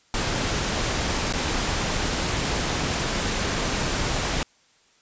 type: noise with dropouts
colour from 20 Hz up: pink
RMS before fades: -25 dBFS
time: 0.14-4.43 s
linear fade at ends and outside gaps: 1 ms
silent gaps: 1.326-1.336 s
effects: white hiss -60 dBFS RMS until 5.01 s + resampled to 16000 Hz